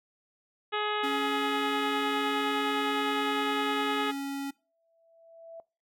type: harmonic tone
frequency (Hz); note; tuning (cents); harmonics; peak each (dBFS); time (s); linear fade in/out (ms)
420.7; G#4; +22; 1 / 2 / 3 / 4 / 5 / 6 / 7 / 8 / 9; -33 / -34 / -33 / -37 / -40 / -41 / -39 / -41 / -44; 0.72-4.12; 20
type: tone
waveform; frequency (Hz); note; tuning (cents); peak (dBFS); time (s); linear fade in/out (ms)
square; 277.2; C#4; 0; -33; 1.03-4.51; 10
type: tone with exponential growth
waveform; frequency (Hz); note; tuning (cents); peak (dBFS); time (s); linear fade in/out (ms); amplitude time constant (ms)
sine; 662; E5; +7; -39; 4.58-5.6; 1; 220
effects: noise-tail reverb RT60 0.3 s tail -22 dB re dry